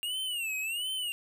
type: tone with vibrato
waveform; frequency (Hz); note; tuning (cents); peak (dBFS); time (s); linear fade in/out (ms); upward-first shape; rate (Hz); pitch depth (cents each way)
square; 2794; F7; 0; -32; 0.03-1.12; 0; sine; 1.4; 170
effects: none